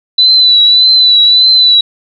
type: tone with vibrato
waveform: sine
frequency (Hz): 3984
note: B7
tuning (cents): +14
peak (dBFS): -3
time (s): 0.18-1.81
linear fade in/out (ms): 5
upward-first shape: triangle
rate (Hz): 1.7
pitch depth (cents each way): 48
effects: none